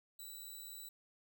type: tone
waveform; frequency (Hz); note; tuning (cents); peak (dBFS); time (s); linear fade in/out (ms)
5% pulse; 3948; B7; -1; -40; 0.19-0.89; 5
effects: none